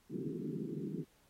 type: band-pass noise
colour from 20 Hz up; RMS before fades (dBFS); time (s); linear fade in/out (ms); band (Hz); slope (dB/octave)
pink; -40; 0.09-1.05; 50; 140 to 420; 96
effects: pink hiss -70 dBFS RMS until 1.29 s + AAC 48 kbps